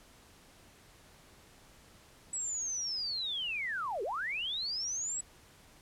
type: linear two-way sweep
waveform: sine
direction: down then up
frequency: 7890 to 365.2 to 7890 Hz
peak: -33 dBFS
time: 2.33-5.21 s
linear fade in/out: 5 ms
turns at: 4.03 s
effects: pink hiss -59 dBFS RMS until 5.81 s + low-pass 12000 Hz 12 dB/octave